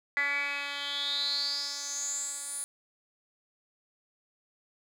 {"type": "tone with band-pass filter sweep", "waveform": "10% pulse", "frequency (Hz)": 284.3, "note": "C#4", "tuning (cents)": 44, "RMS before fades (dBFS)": -33, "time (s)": [0.17, 2.64], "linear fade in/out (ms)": 0, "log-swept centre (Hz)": [2000, 9900], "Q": 9.7, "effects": []}